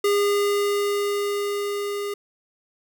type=tone with level ramp; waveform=square; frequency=406.9 Hz; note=G#4; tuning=35 cents flat; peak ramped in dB=-18 to -27 dBFS; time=0.04-2.14 s; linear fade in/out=5 ms; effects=none